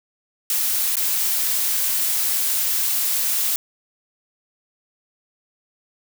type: noise with dropouts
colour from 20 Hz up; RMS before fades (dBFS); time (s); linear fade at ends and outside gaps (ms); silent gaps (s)
blue; -21; 0.5-3.56; 1; 0.956-0.968
effects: none